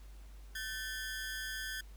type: ring-modulated tone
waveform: sawtooth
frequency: 1647 Hz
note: G#6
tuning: 15 cents flat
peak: -32 dBFS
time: 0.55-1.81 s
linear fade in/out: 5 ms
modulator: 119 Hz
effects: added 50 Hz sine -49 dBFS peak until 1.96 s + pink hiss -64 dBFS RMS until 1.96 s